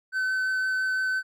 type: tone with vibrato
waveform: triangle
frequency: 1523 Hz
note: F#6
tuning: 50 cents sharp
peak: -22 dBFS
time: 0.12-1.23 s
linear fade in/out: 50 ms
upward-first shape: triangle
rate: 5.9 Hz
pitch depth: 8 cents each way
effects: none